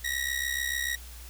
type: ring-modulated tone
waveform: sawtooth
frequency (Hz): 1900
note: A#6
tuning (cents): +33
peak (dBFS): -22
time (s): 0.04-0.96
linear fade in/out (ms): 10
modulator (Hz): 33.4
effects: added 60 Hz sine -43 dBFS peak until 1.29 s + white hiss -49 dBFS RMS until 1.29 s